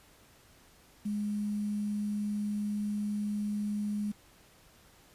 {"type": "tone with quantisation", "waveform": "sine", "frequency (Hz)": 207.7, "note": "G#3", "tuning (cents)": 0, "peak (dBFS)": -30, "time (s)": [1.05, 4.12], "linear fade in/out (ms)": 10, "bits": 9, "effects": ["pink hiss -60 dBFS RMS until 5.14 s", "resampled to 32000 Hz"]}